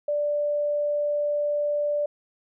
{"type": "tone", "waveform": "sine", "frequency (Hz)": 587.3, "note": "D5", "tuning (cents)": 0, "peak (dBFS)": -22, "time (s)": [0.08, 2.06], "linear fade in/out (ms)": 5, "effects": []}